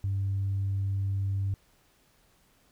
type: tone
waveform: sine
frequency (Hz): 98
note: G2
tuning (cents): 0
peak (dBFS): -25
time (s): 0.04-1.54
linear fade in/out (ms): 0
effects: tanh soft clip ceiling -23 dBFS + pink hiss -65 dBFS RMS until 2.71 s